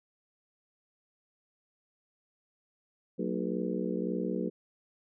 harmonic tone with a mistuned harmonic, 61.74 Hz, B1, in tune, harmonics 3 / 4 / 5 / 6 / 7 / 8, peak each -35 / -36 / -37 / -38 / -38 / -39 dBFS, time 3.18-4.5 s, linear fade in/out 20 ms, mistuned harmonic 4, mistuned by -130 cents, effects none

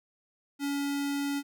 square tone with notch filter, 282.7 Hz, C#4, 34 cents sharp, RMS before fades -31 dBFS, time 0.59-1.43 s, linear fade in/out 50 ms, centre 620 Hz, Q 1, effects none

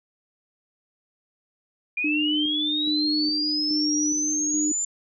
sine linear sweep, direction up, 2398 to 7180 Hz, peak -23 dBFS, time 1.97-4.85 s, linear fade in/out 5 ms
sine tone with tremolo, 301.2 Hz, D4, 44 cents sharp, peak -23 dBFS, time 2.04-4.72 s, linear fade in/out 5 ms, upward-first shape square, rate 1.2 Hz, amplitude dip 40%
effects none

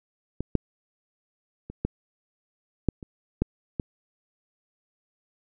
clicks, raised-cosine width 3 ms, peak -16 / -7 / -24 / -12 / -8 / -26 / -9 / -14 dBFS, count 8, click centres 0.406 / 0.553 / 1.7 / 1.85 / 2.887 / 3.028 / 3.42 / 3.798 s, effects none

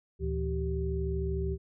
sine tone cluster, 72.9 / 112.8 / 166.2 / 386.9 Hz, D2 / A2 / E3 / G4, -12 / +44 / +15 / -23 cents, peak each -31 / -39 / -37 / -34 dBFS, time 0.19-1.58 s, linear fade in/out 50 ms, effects none

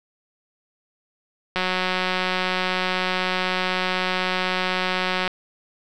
click train, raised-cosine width 0.3 ms, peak -7 dBFS, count 685, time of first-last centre 1.56-5.277 s, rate 184 Hz, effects none

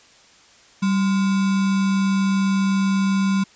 sine tone with sample-and-hold, 193.9 Hz, G3, 19 cents flat, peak -16 dBFS, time 0.82-3.44 s, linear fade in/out 10 ms, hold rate 1225 Hz, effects white hiss -51 dBFS RMS until 3.55 s + resampled to 16000 Hz

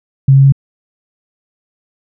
sine tone with pitch steps, 135.4 / 136.42 / 137.45 Hz, C#3 / C#3 / C#3, -40 / -27 / -14 cents, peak -3 dBFS, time 0.28-0.523 s, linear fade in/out 5 ms, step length 81 ms, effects none

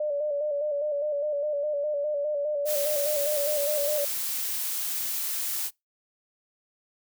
sine tone with vibrato, 587.3 Hz, D5, in tune, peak -25 dBFS, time 0-4.05 s, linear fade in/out 5 ms, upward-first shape square, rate 4.9 Hz, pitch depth 45 cents each way
blue noise, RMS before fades -30 dBFS, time 2.65-5.71 s, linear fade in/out 50 ms
effects noise-tail reverb RT60 0.2 s tail -25 dB re dry

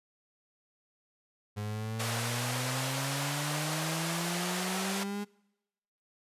35% pulse exponential sweep, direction up, 103.5 to 206.3 Hz, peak -32 dBFS, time 1.56-5.25 s, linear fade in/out 20 ms
pink band-pass noise, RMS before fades -36 dBFS, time 1.99-5.04 s, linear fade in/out 10 ms, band 510 to 12000 Hz, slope 24 dB/octave
effects noise-tail reverb RT60 1.0 s tail -26 dB re dry + resampled to 32000 Hz

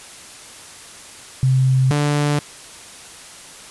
sine / sawtooth tone pair in turn, 130.81 / 146.55 Hz, C3 / D3, 0 / -3 cents, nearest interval major second, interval 197 cents, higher second, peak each -12 dBFS, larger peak neither, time 1.43-1.91 / 1.91-2.39 s, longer neither, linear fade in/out 0 ms, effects white hiss -39 dBFS RMS until 3.7 s + resampled to 24000 Hz

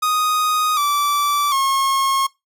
45% pulse tone with pitch steps, 1244.5 / 1161.2 / 1083.4 Hz, D#6 / D6 / C#6, 0 / -20 / -40 cents, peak -16 dBFS, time 0.02-2.27 s, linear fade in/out 10 ms, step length 750 ms, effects noise-tail reverb RT60 0.2 s tail -21 dB re dry

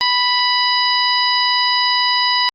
harmonic tone, 987.8 Hz, B5, in tune, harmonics 1 / 2 / 3 / 4 / 5, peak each -18 / -21 / -22 / -22 / -18 dBFS, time 0.01-2.49 s, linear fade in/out 0 ms, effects Opus 24 kbps

